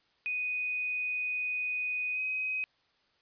sine tone with pitch glide, 2489 to 2522 Hz, D#7 to D#7, 0 to +23 cents, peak -30 dBFS, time 0.26-2.64 s, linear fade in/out 0 ms, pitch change +23 cents, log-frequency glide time 2.13-2.2 s, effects white hiss -70 dBFS RMS until 3.21 s + resampled to 11025 Hz

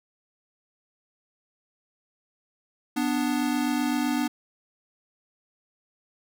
square tone pair together, 246.9 / 294.7 Hz, B3 / D4, 0 / +6 cents, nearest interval minor third, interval 306 cents, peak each -27 dBFS, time 2.96-4.28 s, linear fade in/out 10 ms, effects none

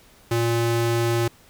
square ring-modulated tone, 233.1 Hz, A#3, in tune, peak -17 dBFS, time 0.31-1.28 s, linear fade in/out 5 ms, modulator 118 Hz, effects pink hiss -53 dBFS RMS until 1.49 s

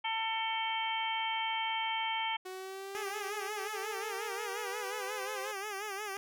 harmonic tone, 447 Hz, A4, 27 cents sharp, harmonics 2 / 3 / 4 / 5 / 6 / 7, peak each -34 / -46 / -46 / -38 / -46 / -38 dBFS, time 0.04-2.37 s, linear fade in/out 10 ms
sawtooth linear sweep, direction up, 370 to 524 Hz, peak -37 dBFS, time 2.45-5.52 s, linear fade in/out 10 ms
10% pulse tone with vibrato, 407.1 Hz, G#4, 35 cents flat, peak -29 dBFS, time 2.95-6.17 s, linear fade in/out 0 ms, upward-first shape sine, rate 5.6 Hz, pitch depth 100 cents each way
effects none

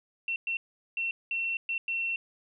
sine tone bursts at uneven times, 2711 Hz, E7, 48 cents sharp, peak -28 dBFS, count 6, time 0.28-0.36 / 0.47-0.57 / 0.97-1.11 / 1.31-1.57 / 1.69-1.78 / 1.88-2.16 s, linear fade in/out 2 ms, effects none

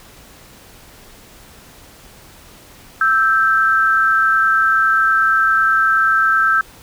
sine tone pair together, 1318.5 / 1568 Hz, E6 / G6, 0 / 0 cents, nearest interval minor third, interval 300 cents, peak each -14 dBFS, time 3.01-6.61 s, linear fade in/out 2 ms, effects pink hiss -43 dBFS RMS until 6.82 s

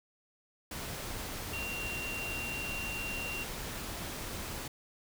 sine tone in noise, 2758 Hz, F7, 22 cents flat, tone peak -37 dBFS, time 1.53-3.44 s, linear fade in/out 5 ms, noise pink, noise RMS -40 dBFS, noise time 0.71-4.68 s, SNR 0 dB, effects none

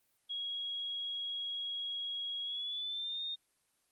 sine tone with pitch glide, 3308 to 3670 Hz, G#7 to A#7, -8 to -28 cents, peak -36 dBFS, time 0.29-3.36 s, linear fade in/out 20 ms, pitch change +180 cents, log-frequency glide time 2.43-3.22 s, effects white hiss -75 dBFS RMS until 3.91 s + Opus 32 kbps

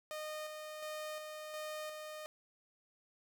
sawtooth tone with tremolo, 614 Hz, D#5, 23 cents flat, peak -37 dBFS, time 0.11-2.26 s, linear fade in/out 0 ms, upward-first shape square, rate 1.4 Hz, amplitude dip 35%, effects none

